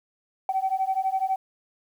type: beating tone pair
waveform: sine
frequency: 759 / 771 Hz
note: F#5 / G5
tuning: +44 / -29 cents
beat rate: 12 Hz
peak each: -25 dBFS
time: 0.49-1.36 s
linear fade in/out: 2 ms
effects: tanh soft clip ceiling -16 dBFS + 9-bit